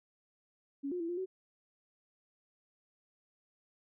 sine tone with pitch steps, 278.9 / 357.4 / 333.9 / 350.5 / 375.4 Hz, C#4 / F4 / E4 / F4 / F#4, +11 / +40 / +22 / +6 / +25 cents, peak -34 dBFS, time 0.83-1.26 s, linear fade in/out 20 ms, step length 86 ms, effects none

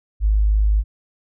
sine tone, 52.1 Hz, G#1, 6 cents sharp, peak -13 dBFS, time 0.2-0.84 s, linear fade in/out 50 ms, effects none

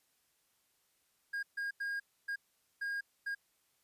triangle tone bursts at uneven times, 1625 Hz, G#6, 38 cents flat, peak -33 dBFS, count 6, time 1.33-1.43 / 1.57-1.71 / 1.8-2 / 2.28-2.36 / 2.81-3.01 / 3.26-3.35 s, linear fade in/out 10 ms, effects white hiss -75 dBFS RMS until 3.83 s + resampled to 32000 Hz

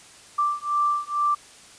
sine beating tone pair, 1174.7 / 1176.9 Hz, D6 / D6, 0 / +3 cents, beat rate 2.2 Hz, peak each -24 dBFS, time 0.38-1.35 s, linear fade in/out 10 ms, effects white hiss -48 dBFS RMS until 1.78 s + resampled to 22050 Hz

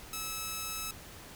5% pulse tone, 1300 Hz, E6, 24 cents flat, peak -24 dBFS, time 0.13-0.91 s, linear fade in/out 2 ms, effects pink hiss -49 dBFS RMS until 1.35 s

